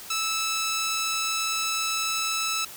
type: tone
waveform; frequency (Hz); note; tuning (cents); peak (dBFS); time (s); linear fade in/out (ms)
10% pulse; 1312; E6; -9; -17; 0.1-2.65; 5
effects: white hiss -42 dBFS RMS until 2.76 s